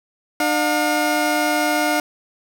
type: tone pair together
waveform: 20% pulse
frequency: 301.6 / 717 Hz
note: D4 / F5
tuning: +46 / +45 cents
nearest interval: octave + minor third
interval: 1499 cents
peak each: -15 dBFS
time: 0.4-2 s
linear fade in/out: 2 ms
effects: none